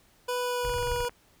25% pulse tone with pitch glide, 493.9 to 484.9 Hz, B4 to B4, 0 to -32 cents, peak -24 dBFS, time 0.28-1.09 s, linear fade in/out 10 ms, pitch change -32 cents, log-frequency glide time 0.4-0.92 s
pink low-pass noise, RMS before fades -36 dBFS, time 0.63-1.05 s, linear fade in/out 20 ms, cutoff 140 Hz, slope 96 dB/octave
click train, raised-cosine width 0.5 ms, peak -27 dBFS, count 11, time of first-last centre 0.65-1.094 s, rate 22.5 Hz
effects pink hiss -62 dBFS RMS until 1.4 s

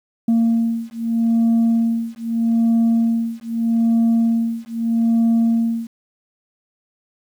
sine beating tone pair, 229.1 / 229.9 Hz, A#3 / A#3, -30 / -24 cents, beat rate 0.8 Hz, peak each -16 dBFS, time 0.28-5.87 s, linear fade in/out 5 ms, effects tanh soft clip ceiling -11 dBFS + 8-bit

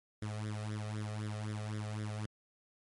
sawtooth tone with flanger, 106.5 Hz, G#2, 44 cents sharp, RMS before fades -39 dBFS, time 0.22-2.26 s, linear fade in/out 5 ms, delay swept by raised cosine 0.55 to 1.65 ms, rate 3.9 Hz, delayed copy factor +0.8, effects MP3 48 kbps

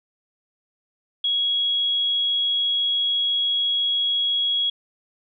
sine tone, 3322 Hz, G#7, in tune, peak -19 dBFS, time 1.24-4.7 s, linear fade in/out 5 ms, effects none

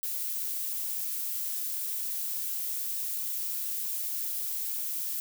violet noise, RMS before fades -33 dBFS, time 0.03-5.2 s, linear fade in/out 0 ms, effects none

